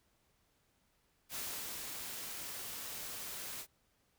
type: noise with ADSR envelope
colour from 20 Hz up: white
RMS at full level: -41 dBFS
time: 1.29-3.67 s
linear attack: 63 ms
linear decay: 460 ms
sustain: -3 dB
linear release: 72 ms
effects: pink hiss -75 dBFS RMS until 4.18 s